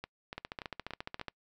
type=two click trains; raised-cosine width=0.3 ms; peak=-22 / -24 dBFS; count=14 / 5; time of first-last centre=0.38-1.283 / 0.04-1.196 s; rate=14.4 / 3.46 Hz; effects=noise-tail reverb RT60 0.1 s tail -26 dB re dry